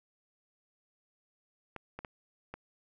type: clicks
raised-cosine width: 0.5 ms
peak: -26 dBFS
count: 4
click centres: 1.763 / 1.99 / 2.048 / 2.54 s
effects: none